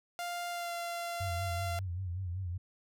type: tone with pitch glide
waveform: sawtooth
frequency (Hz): 698.5 to 688.1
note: F5 to F5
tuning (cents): 0 to -26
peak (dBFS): -32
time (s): 0.19-1.79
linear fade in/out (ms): 0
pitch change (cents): -26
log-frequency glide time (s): 0.5-0.73
type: tone with vibrato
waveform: sine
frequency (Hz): 91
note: F#2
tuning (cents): -28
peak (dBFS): -34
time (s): 1.2-2.58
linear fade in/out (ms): 10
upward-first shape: sine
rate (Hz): 5.2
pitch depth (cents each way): 98
effects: none